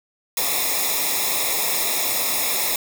white noise with comb filter, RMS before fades -22 dBFS, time 0.37-2.76 s, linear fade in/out 2 ms, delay 0.66 ms, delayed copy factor -0.95, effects none

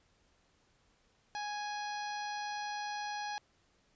harmonic tone, 830.6 Hz, G#5, in tune, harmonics 1 / 2 / 3 / 4 / 5 / 6 / 7, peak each -38 / -44 / -50 / -52 / -49 / -52 / -53 dBFS, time 1.35-3.38 s, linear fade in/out 0 ms, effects pink hiss -71 dBFS RMS until 3.95 s + resampled to 16000 Hz

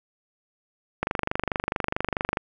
click train, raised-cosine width 0.5 ms, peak -9 dBFS, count 34, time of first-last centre 1.03-2.371 s, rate 24.6 Hz, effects none

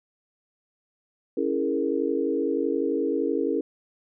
sine chord, A# half-diminished seventh, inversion first, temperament equal, 277.2 / 329.6 / 415.3 / 466.2 Hz, C#4 / E4 / G#4 / A#4, 0 / 0 / 0 / 0 cents, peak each -28 dBFS, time 1.37-3.61 s, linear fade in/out 5 ms, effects none

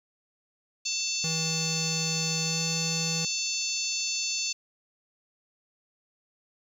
harmonic tone, 887 Hz, A5, 14 cents sharp, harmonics 3 / 4 / 5 / 6 / 7 / 8, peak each -35 / -39 / -32 / -38 / -33 / -36 dBFS, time 0.85-4.53 s, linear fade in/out 10 ms
square tone with pitch glide, 161.2 to 163.07 Hz, E3 to E3, -38 to -18 cents, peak -32 dBFS, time 1.24-3.25 s, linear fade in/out 2 ms, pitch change +20 cents, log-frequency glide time 2.44-2.59 s
effects 10-bit

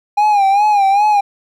triangle tone with vibrato, 812 Hz, G#5, 39 cents flat, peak -7 dBFS, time 0.17-1.21 s, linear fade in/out 10 ms, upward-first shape sine, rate 2.5 Hz, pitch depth 81 cents each way, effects none

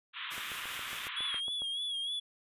white band-pass noise, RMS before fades -41 dBFS, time 0.13-1.41 s, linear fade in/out 50 ms, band 990 to 3700 Hz, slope 96 dB/octave
white noise with tremolo, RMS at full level -45 dBFS, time 0.3-1.09 s, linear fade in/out 20 ms, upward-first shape sine, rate 5.2 Hz, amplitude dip 25%
click train, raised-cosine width 1 ms, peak -34 dBFS, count 10, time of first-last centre 0.38-1.62 s, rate 7.26 Hz
triangle tone with vibrato, 3325 Hz, G#7, 1 cent sharp, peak -32 dBFS, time 1.16-2.2 s, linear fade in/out 10 ms, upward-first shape sine, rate 3.3 Hz, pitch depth 63 cents each way
effects resampled to 32000 Hz

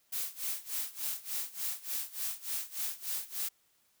blue noise with tremolo, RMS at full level -34 dBFS, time 0.12-3.49 s, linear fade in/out 10 ms, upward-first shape sine, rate 3.4 Hz, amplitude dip 90%, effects white hiss -71 dBFS RMS until 4 s

